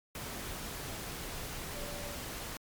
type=tone in noise; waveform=sine; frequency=580 Hz; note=D5; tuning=22 cents flat; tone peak=-45 dBFS; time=1.75-2.15 s; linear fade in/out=2 ms; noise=pink; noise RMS=-41 dBFS; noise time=0.15-2.57 s; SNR=-7 dB; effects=MP3 96 kbps